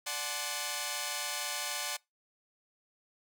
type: chord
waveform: 5% pulse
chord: D dominant seventh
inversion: none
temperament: equal with one note detuned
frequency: 587.3 / 740 / 858.9 / 1046.5 Hz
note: D5 / F#5 / A5 / C6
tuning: 0 / 0 / -42 / 0 cents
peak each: -28 dBFS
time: 0.06-1.97 s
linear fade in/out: 10 ms
effects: noise-tail reverb RT60 0.2 s tail -24 dB re dry